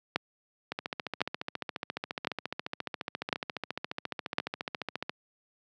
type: two click trains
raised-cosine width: 0.3 ms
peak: -17 / -9 dBFS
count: 64 / 5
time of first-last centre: 0.72-5.095 / 0.16-4.384 s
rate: 14.4 / 0.947 Hz
effects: high-pass 150 Hz 12 dB/octave